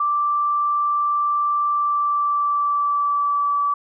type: tone with pitch glide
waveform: sine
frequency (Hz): 1173 to 1152.2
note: D6 to D6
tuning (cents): -2 to -33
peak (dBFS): -17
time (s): 0-3.74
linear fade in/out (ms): 5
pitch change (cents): -31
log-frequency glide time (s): 1.69-3.62
effects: none